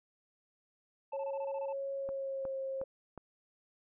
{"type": "tone bursts", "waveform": "triangle", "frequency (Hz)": 879, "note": "A5", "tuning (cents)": -2, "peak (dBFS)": -39, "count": 9, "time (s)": [1.12, 1.728], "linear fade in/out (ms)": 5, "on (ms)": 48, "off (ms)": 22}
{"type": "tone with pitch glide", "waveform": "sine", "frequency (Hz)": [549, 535.5], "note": ["C#5", "C5"], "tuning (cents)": [-17, 40], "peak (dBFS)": -35, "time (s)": [1.13, 2.84], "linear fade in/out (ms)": 5, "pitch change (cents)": -43, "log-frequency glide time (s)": [1.94, 2.56]}
{"type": "click train", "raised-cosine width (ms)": 1, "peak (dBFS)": -31, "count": 4, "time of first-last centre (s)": [2.09, 3.177], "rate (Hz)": 2.76}
{"effects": ["resampled to 8000 Hz"]}